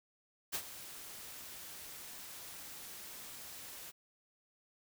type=noise with ADSR envelope; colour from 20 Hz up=white; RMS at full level=-36 dBFS; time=0.52-3.92 s; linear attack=23 ms; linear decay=73 ms; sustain=-13 dB; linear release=26 ms; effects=none